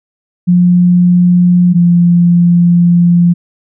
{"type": "tone pair in turn", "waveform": "sine", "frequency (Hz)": [177.5, 173.45], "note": ["F3", "F3"], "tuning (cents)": [28, -12], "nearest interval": "unison", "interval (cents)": 40, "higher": "first", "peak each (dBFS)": -4, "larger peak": "neither", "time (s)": [[0.47, 1.74], [1.74, 3.34]], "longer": "second", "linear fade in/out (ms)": 20, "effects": []}